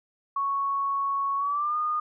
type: tone with pitch glide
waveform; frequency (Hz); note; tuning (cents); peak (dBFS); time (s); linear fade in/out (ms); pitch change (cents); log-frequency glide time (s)
sine; 1108.7 to 1223.1; C#6 to D#6; 0 to -30; -24; 0.36-2; 5; +170; 1.37-1.77
effects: none